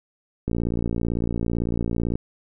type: click train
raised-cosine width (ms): 3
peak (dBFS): -12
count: 98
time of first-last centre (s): 0.48-2.155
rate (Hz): 57.9
effects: none